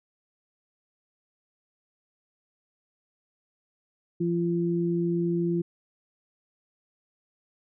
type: tone pair together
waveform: sine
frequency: 171.5 / 343 Hz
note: F3 / F4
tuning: -31 / -31 cents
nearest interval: octave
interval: 1200 cents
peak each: -26 dBFS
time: 4.2-5.62 s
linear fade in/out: 10 ms
effects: none